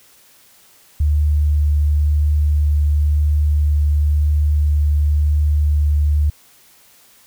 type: tone with vibrato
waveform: sine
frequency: 74.3 Hz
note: D2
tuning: 21 cents sharp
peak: -12 dBFS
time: 1-6.3 s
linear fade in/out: 5 ms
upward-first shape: triangle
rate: 0.96 Hz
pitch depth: 10 cents each way
effects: white hiss -50 dBFS RMS until 7.26 s